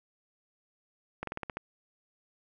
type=slowing click train; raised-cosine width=0.5 ms; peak=-20 dBFS; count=7; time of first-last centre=1.23-1.57 s; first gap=43 ms; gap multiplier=1.11; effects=none